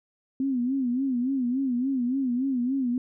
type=tone with vibrato; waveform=sine; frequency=256.6 Hz; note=C4; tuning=34 cents flat; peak=-23 dBFS; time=0.4-2.98 s; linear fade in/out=2 ms; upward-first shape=sine; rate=3.5 Hz; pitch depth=120 cents each way; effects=none